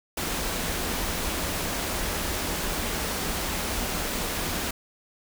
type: band-stop noise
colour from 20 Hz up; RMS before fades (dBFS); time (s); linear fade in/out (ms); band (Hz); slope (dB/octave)
pink; -29; 0.17-4.71; 5; 100 to 150; 96
effects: none